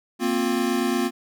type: chord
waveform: square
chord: Bb suspended second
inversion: none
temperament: equal with one note detuned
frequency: 233.1 / 261.6 / 353.7 Hz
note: Bb3 / C4 / F4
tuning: 0 / 0 / +22 cents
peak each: -26 dBFS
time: 0.19-1.11 s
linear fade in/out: 50 ms
effects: none